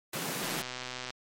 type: high-pass noise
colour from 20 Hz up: pink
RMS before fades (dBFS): -35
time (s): 0.13-0.62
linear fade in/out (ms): 5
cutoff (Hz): 130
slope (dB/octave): 48
type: click train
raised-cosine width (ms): 0.2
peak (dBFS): -20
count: 86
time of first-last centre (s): 0.43-1.105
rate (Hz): 126
effects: MP3 64 kbps